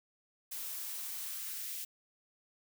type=noise with high-pass filter sweep; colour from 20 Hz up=blue; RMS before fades=-41 dBFS; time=0.51-1.85 s; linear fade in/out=10 ms; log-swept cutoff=310 to 2400 Hz; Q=1.1; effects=none